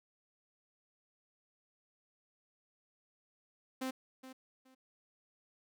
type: tone with echo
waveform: sawtooth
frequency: 260.7 Hz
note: C4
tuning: 6 cents flat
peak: -32 dBFS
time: 3.81-3.91 s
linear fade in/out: 10 ms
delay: 420 ms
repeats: 2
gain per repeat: -13 dB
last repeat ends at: 4.75 s
effects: none